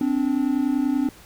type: tone pair together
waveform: triangle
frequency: 259.6 / 290 Hz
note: C4 / D4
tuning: -13 / -22 cents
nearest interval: major second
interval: 191 cents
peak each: -20 / -20 dBFS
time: 0.01-1.09 s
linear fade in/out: 2 ms
effects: pink hiss -48 dBFS RMS until 1.25 s